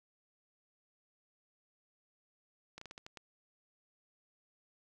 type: slowing click train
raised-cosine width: 0.2 ms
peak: -30 dBFS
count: 7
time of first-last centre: 2.78-3.173 s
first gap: 34 ms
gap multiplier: 1.26
effects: none